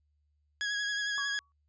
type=tone with vibrato; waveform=sawtooth; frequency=1661.2 Hz; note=G#6; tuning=in tune; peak=-27 dBFS; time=0.61-1.39 s; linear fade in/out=0 ms; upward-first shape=triangle; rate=11 Hz; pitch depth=28 cents each way
type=tone with exponential decay; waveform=sine; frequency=1127 Hz; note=C#6; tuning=28 cents sharp; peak=-35 dBFS; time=1.18-1.52 s; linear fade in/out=0 ms; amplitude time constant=73 ms
effects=added 74 Hz sine -70 dBFS peak until 1.68 s + resampled to 16000 Hz